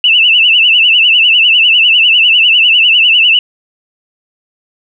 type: tone with vibrato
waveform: sine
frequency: 2794 Hz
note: F7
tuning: in tune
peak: -4 dBFS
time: 0.04-3.39 s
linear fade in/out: 2 ms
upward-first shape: sine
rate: 10 Hz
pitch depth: 120 cents each way
effects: none